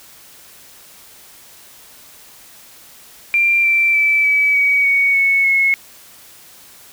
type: tone with pitch steps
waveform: sine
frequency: 2374 / 2345 / 2317 / 2289 / 2262 / 2234 / 2207 / 2181 Hz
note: D7 / D7 / D7 / D7 / C#7 / C#7 / C#7 / C#7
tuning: +18 / -3 / -24 / -45 / +34 / +13 / -8 / -29 cents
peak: -11 dBFS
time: 3.34-5.74 s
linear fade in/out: 0 ms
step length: 300 ms
effects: white hiss -43 dBFS RMS until 6.92 s